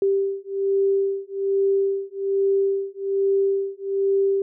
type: beating tone pair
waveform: sine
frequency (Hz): 392 / 393.2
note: G4 / G4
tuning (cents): 0 / +5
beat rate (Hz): 1.2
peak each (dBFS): -22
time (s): 0.02-4.42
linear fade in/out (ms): 2
effects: none